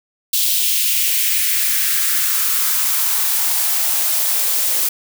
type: noise with high-pass filter sweep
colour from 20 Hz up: blue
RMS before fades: -17 dBFS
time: 0.33-4.89 s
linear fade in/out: 5 ms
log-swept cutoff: 3400 to 430 Hz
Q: 2.3
effects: none